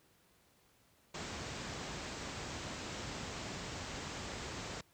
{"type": "low-pass noise", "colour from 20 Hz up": "pink", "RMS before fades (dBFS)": -43, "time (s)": [1.14, 4.81], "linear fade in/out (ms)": 5, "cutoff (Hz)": 7900, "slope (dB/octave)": 96, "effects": ["pink hiss -69 dBFS RMS until 4.93 s", "high-pass 60 Hz 12 dB/octave"]}